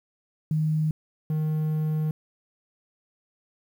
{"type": "tone pair in turn", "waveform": ["sine", "triangle"], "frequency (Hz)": [155.56, 154.9], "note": ["D#3", "D#3"], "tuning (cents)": [0, -7], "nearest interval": "unison", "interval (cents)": 7, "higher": "first", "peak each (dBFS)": [-21, -21], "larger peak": "neither", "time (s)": [[0.51, 0.91], [1.3, 2.11]], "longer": "second", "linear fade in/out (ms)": 2, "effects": ["9-bit"]}